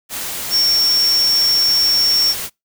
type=tone in noise; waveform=sine; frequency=5480 Hz; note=F8; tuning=34 cents flat; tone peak=-12 dBFS; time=0.5-2.35 s; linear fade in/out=50 ms; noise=white; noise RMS=-25 dBFS; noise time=0.09-2.5 s; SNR=+10 dB; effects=noise-tail reverb RT60 0.2 s tail -26 dB re dry